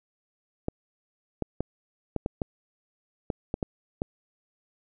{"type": "clicks", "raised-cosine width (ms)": 2, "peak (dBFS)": -14, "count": 10, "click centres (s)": [0.684, 1.423, 1.606, 2.163, 2.261, 2.418, 3.302, 3.541, 3.628, 4.019], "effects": []}